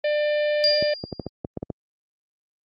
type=harmonic tone; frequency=596 Hz; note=D5; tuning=25 cents sharp; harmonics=1 / 3 / 4 / 5 / 6 / 7 / 8; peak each=-20 / -32 / -35 / -39 / -42 / -45 / -45 dBFS; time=0.04-0.94 s; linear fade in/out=5 ms
type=tone with exponential decay; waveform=sine; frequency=4795 Hz; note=D8; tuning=35 cents sharp; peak=-15 dBFS; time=0.64-1.29 s; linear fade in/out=0 ms; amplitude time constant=140 ms
type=clicks; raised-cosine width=2 ms; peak=-15 dBFS; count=9; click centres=0.825 / 1.039 / 1.127 / 1.197 / 1.266 / 1.448 / 1.573 / 1.629 / 1.702 s
effects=high-pass 80 Hz 12 dB/octave + Opus 48 kbps